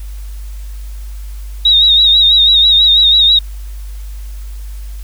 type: tone with vibrato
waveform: sine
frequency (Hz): 3773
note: A#7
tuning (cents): +20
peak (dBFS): -5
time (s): 1.65-3.39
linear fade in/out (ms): 5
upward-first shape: sine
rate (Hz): 6.1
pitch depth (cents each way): 62
effects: added 50 Hz sine -23 dBFS peak until 5.03 s + white hiss -43 dBFS RMS until 5.03 s